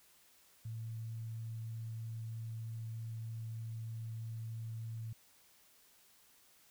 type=tone; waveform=sine; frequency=112.9 Hz; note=A2; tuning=45 cents sharp; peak=-40 dBFS; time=0.65-5.13 s; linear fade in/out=5 ms; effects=white hiss -66 dBFS RMS until 6.7 s